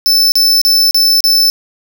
45% pulse tone bursts, 5280 Hz, E8, 2 cents sharp, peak -7 dBFS, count 5, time 0.06-1.5 s, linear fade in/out 0 ms, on 260 ms, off 35 ms, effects none

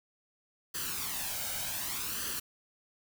white noise with flanger, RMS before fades -36 dBFS, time 0.74-2.4 s, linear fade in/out 10 ms, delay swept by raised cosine 0.65 to 1.35 ms, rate 0.66 Hz, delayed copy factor +0.65, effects none

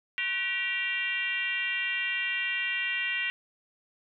sine tone with frequency modulation, 2349 Hz, D7, in tune, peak -27 dBFS, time 0.18-3.3 s, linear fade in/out 0 ms, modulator 423 Hz, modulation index 1.6, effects none

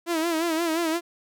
sawtooth tone with vibrato, 329.6 Hz, E4, in tune, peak -19 dBFS, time 0.06-1.01 s, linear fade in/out 50 ms, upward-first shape sine, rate 5.7 Hz, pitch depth 82 cents each way, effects none

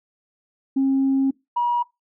sine tone pair in turn, 269.5 / 960.4 Hz, C#4 / B5, -49 / -49 cents, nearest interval octave + minor seventh, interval 2200 cents, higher second, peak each -15 / -17 dBFS, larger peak first, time 0.76-1.31 / 1.56-1.83 s, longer first, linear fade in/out 10 ms, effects noise-tail reverb RT60 0.2 s tail -22 dB re dry + tanh soft clip ceiling -13 dBFS

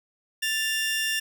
sawtooth tone pair together, 1763.9 / 2792 Hz, A6 / F7, +4 / -1 cents, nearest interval minor sixth, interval 795 cents, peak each -24 dBFS, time 0.42-1.2 s, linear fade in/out 10 ms, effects none

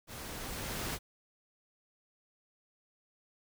pink noise with level ramp, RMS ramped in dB -45 to -36 dBFS, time 0.07-0.99 s, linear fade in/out 50 ms, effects none

